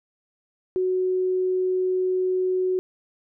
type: tone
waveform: sine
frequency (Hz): 370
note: F#4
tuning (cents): 0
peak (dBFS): -20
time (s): 0.76-2.79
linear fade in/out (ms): 0
effects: none